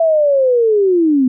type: linear sweep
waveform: sine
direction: down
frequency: 667 to 246.9 Hz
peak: -9 dBFS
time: 0-1.28 s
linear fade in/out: 5 ms
effects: none